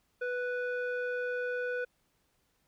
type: tone with low-pass filter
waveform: square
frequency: 493.9 Hz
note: B4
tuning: in tune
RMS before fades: -34 dBFS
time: 0.21-1.85 s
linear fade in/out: 10 ms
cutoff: 1700 Hz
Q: 2.4
effects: pink hiss -74 dBFS RMS until 2.67 s